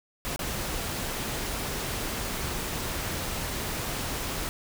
pink noise with dropouts, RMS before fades -32 dBFS, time 0.25-4.49 s, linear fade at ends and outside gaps 0 ms, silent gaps 0.361-0.392 s, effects none

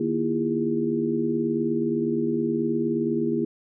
sine tone cluster, 151.9 / 235.9 / 318.7 / 337.9 / 406.6 Hz, D#3 / A#3 / D#4 / E4 / G#4, -41 / +21 / +42 / +43 / -37 cents, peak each -34 / -26 / -34 / -26 / -28 dBFS, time 0-3.45 s, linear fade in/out 5 ms, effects none

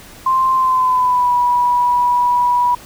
sine tone with pitch glide, 1046.5 to 976.4 Hz, C6 to B5, 0 to -20 cents, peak -11 dBFS, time 0.26-2.75 s, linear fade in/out 5 ms, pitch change -120 cents, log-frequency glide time 0.54-1.34 s, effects pink hiss -39 dBFS RMS until 2.85 s

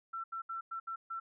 sine tone bursts at uneven times, 1344 Hz, E6, 33 cents sharp, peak -37 dBFS, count 6, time 0.13-0.24 / 0.32-0.42 / 0.49-0.61 / 0.71-0.8 / 0.87-0.96 / 1.1-1.2 s, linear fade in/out 10 ms, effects none

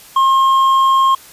sine tone with hard clipping, 1070 Hz, C6, 38 cents sharp, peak -10 dBFS, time 0.16-1.15 s, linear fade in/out 5 ms, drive 4 dB, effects white hiss -40 dBFS RMS until 1.32 s + resampled to 32000 Hz

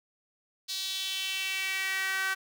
sawtooth tone with high-pass filter sweep, 382.4 Hz, G4, 43 cents flat, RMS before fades -32 dBFS, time 0.68-2.35 s, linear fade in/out 20 ms, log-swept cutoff 4200 to 1500 Hz, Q 3.5, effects none

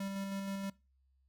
square tone with tremolo, 196 Hz, G3, in tune, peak -37 dBFS, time 0-0.7 s, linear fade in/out 5 ms, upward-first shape square, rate 6.3 Hz, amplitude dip 25%, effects noise-tail reverb RT60 0.3 s tail -23 dB re dry + added 66 Hz sine -69 dBFS peak until 1.28 s

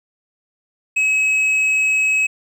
triangle tone with hard clipping, 2561 Hz, D#7, 49 cents sharp, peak -15 dBFS, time 0.96-2.27 s, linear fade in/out 10 ms, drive 7 dB, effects none

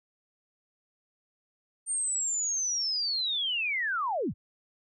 sine linear sweep, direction down, 8870 to 46.25 Hz, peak -27 dBFS, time 1.86-4.34 s, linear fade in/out 50 ms, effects none

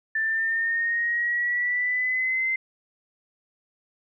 sine exponential sweep, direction up, 1766 to 2079 Hz, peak -22 dBFS, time 0.15-2.56 s, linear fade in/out 5 ms, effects none

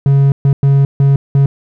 triangle tone bursts at uneven times, 138.59 Hz, C#3, in tune, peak -4 dBFS, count 5, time 0.06-0.32 / 0.45-0.53 / 0.63-0.85 / 1-1.16 / 1.35-1.46 s, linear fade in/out 2 ms, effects none

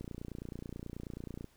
click train, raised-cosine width 3 ms, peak -29 dBFS, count 43, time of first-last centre 0.01-1.443 s, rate 29.3 Hz, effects pink hiss -67 dBFS RMS until 1.56 s

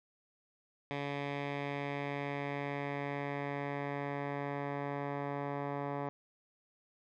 10% pulse tone with low-pass filter sweep, 142.2 Hz, C#3, 45 cents sharp, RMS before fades -38 dBFS, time 0.91-6.09 s, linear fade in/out 0 ms, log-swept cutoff 2800 to 1300 Hz, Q 1.8, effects none

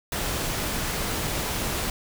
pink noise, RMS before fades -28 dBFS, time 0.12-1.9 s, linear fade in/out 2 ms, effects none

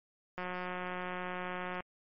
click train, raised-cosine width 0.5 ms, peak -24 dBFS, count 259, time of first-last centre 0.38-1.805 s, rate 181 Hz, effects MP3 32 kbps

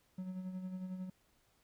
triangle tone with tremolo, 185.2 Hz, F#3, 2 cents sharp, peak -36 dBFS, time 0.18-1.1 s, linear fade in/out 5 ms, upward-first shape sine, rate 11 Hz, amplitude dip 50%, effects pink hiss -73 dBFS RMS until 1.63 s

